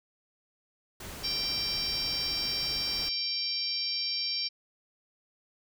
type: noise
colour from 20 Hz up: pink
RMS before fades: -42 dBFS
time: 1-3.09 s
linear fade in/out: 5 ms
type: harmonic tone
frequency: 784 Hz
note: G5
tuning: in tune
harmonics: 3 / 4 / 5 / 6 / 7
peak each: -41 / -42 / -41 / -33 / -32 dBFS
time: 1.23-4.49 s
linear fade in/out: 20 ms
effects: none